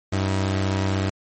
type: tone pair together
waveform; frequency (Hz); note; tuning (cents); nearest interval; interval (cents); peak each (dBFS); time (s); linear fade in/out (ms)
sawtooth; 96.1 / 319.6; G2 / D#4; -34 / +47; octave + major sixth; 2081; -17 / -26; 0.12-1.1; 10
effects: MP3 32 kbps